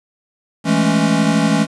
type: chord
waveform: square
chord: A major seventh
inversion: second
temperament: equal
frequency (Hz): 164.81 / 207.7 / 220 / 277.2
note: E3 / G#3 / A3 / C#4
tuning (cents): 0 / 0 / 0 / 0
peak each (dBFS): -19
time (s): 0.64-1.67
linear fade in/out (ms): 50
effects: resampled to 22050 Hz + 7-bit